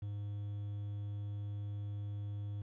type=tone with quantisation; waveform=triangle; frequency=102.4 Hz; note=G#2; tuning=24 cents flat; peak=-36 dBFS; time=0.02-2.62 s; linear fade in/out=5 ms; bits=10; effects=low-pass 2000 Hz 12 dB/octave